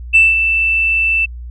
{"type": "tone with ADSR envelope", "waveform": "sine", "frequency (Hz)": 2657, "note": "E7", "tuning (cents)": 13, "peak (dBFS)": -3, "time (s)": [0.13, 1.26], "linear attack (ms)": 25, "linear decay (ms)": 190, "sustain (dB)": -8, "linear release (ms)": 14, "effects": ["tanh soft clip ceiling 0 dBFS", "added 60 Hz sine -26 dBFS peak until 1.5 s"]}